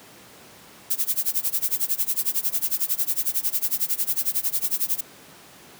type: noise with tremolo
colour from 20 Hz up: violet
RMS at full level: -21 dBFS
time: 0.9-5.01 s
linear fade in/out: 10 ms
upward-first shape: sine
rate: 11 Hz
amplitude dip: 95%
effects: pink hiss -47 dBFS RMS until 5.79 s + high-pass 150 Hz 12 dB/octave